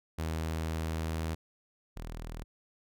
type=tone pair in turn; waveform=sawtooth; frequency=80.3 / 40.15 Hz; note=E2 / E1; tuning=-45 / -45 cents; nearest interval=octave; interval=1200 cents; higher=first; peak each=-28 / -35 dBFS; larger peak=first; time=0.18-1.35 / 1.96-2.44 s; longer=first; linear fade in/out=10 ms; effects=none